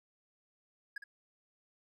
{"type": "tone with echo", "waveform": "triangle", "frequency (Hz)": 1661.2, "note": "G#6", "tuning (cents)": 0, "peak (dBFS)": -36, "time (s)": [0.96, 0.98], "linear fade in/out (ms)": 5, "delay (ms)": 60, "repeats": 1, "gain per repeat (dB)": -8, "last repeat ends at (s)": 1.04, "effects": []}